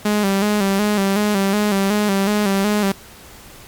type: tone with vibrato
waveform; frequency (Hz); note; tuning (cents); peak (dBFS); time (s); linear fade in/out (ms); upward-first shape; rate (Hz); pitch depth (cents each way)
sawtooth; 202.2; G#3; -46; -11; 0.05-2.92; 5; square; 2.7; 58
effects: pink hiss -41 dBFS RMS until 3.67 s + MP3 96 kbps